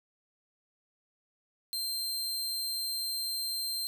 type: tone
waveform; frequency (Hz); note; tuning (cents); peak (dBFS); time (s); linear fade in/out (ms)
sawtooth; 4152; C8; -14; -29; 1.73-3.87; 0
effects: none